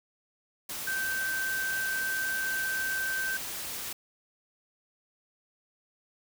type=tone in noise; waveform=sine; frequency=1554 Hz; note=G6; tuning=16 cents flat; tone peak=-29 dBFS; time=0.87-3.37 s; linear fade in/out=5 ms; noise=white; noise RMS=-37 dBFS; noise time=0.69-3.93 s; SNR=+5 dB; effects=none